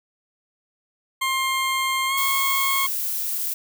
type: tone with pitch glide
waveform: 20% pulse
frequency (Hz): 1061 to 1087.1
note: C6 to C#6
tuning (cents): +24 to -34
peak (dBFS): -16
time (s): 1.21-2.87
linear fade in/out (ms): 10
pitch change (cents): +42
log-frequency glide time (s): 2.08-2.13
type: noise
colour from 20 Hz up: violet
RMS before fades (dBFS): -26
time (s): 2.17-3.54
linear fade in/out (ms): 10
effects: none